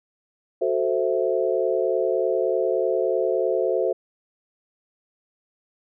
sine chord, F# half-diminished seventh, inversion none, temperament equal, 370 / 440 / 523.3 / 659.3 Hz, F#4 / A4 / C5 / E5, 0 / 0 / 0 / 0 cents, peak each -25 / -25 / -24 / -27 dBFS, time 0.61-3.93 s, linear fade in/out 10 ms, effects none

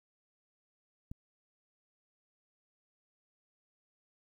click, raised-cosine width 5 ms, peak -30 dBFS, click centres 1.115 s, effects 11-bit

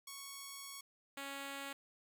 5% pulse tone pair in turn, 1108.7 / 277.2 Hz, C#6 / C#4, 0 / 0 cents, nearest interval 2 octaves, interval 2400 cents, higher first, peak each -35 / -32 dBFS, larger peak second, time 0.07-0.81 / 1.17-1.73 s, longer first, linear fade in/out 5 ms, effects none

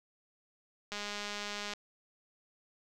click train, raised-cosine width 0.2 ms, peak -22 dBFS, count 169, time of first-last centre 0.92-1.736 s, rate 206 Hz, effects none

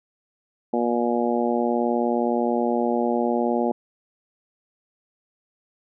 harmonic tone, 119.4 Hz, A#2, 42 cents sharp, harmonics 2 / 3 / 4 / 5 / 6 / 7, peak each -24 / -26 / -27 / -28 / -29 / -29 dBFS, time 0.73-3.72 s, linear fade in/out 5 ms, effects none

